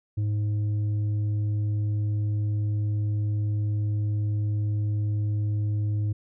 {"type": "tone with tanh clipping", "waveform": "triangle", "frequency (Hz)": 104.7, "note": "G#2", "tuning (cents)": 15, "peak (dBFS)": -24, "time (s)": [0.17, 6.13], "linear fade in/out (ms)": 10, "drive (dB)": 9, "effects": []}